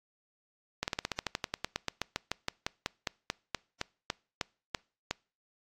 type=slowing click train; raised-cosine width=0.2 ms; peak=-13 dBFS; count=28; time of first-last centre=0.83-5.11 s; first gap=49 ms; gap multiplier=1.08; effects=noise-tail reverb RT60 0.4 s tail -26 dB re dry + AAC 48 kbps

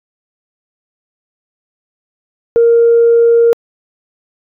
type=tone; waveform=sine; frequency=466.2 Hz; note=A#4; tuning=in tune; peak=-4 dBFS; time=2.56-3.53 s; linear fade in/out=0 ms; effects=tanh soft clip ceiling -1 dBFS

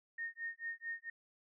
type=tone with tremolo; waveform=sine; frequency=1842 Hz; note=A#6; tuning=21 cents flat; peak=-37 dBFS; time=0.18-1.1 s; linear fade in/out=5 ms; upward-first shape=sine; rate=4.5 Hz; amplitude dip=100%; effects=none

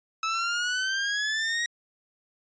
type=exponential sweep; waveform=sawtooth; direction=up; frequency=1300 to 1902 Hz; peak=-22 dBFS; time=0.23-1.66 s; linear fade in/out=2 ms; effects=resampled to 16000 Hz

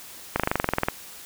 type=slowing click train; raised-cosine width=0.5 ms; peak=-6 dBFS; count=13; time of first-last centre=0.36-0.885 s; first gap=37 ms; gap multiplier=1.03; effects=white hiss -43 dBFS RMS until 1.25 s

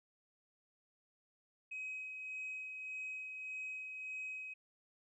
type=tone with tremolo; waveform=sine; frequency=2534 Hz; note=D#7; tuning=31 cents sharp; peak=-39 dBFS; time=1.71-4.54 s; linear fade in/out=10 ms; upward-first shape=sine; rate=1.7 Hz; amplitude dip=40%; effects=tanh soft clip ceiling -38 dBFS

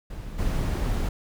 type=noise with level steps; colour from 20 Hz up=brown; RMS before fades=-36 / -25 dBFS; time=0.1-1.09 s; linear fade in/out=5 ms; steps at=0.38 s; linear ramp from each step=10 ms; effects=none

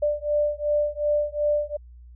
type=beating tone pair; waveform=sine; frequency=590 / 592.7 Hz; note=D5 / D5; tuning=+8 / +16 cents; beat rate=2.7 Hz; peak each=-24 dBFS; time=0.02-1.77 s; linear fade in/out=10 ms; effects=added 60 Hz sine -43 dBFS peak until 2.15 s

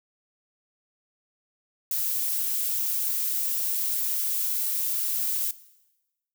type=noise; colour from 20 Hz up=violet; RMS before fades=-27 dBFS; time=1.91-5.51 s; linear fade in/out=2 ms; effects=noise-tail reverb RT60 1.0 s tail -18 dB re dry

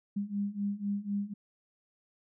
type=beating tone pair; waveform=sine; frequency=200 / 204 Hz; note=G3 / G#3; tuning=+35 / -31 cents; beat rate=4 Hz; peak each=-35 / -33 dBFS; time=0.16-1.34 s; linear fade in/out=10 ms; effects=none

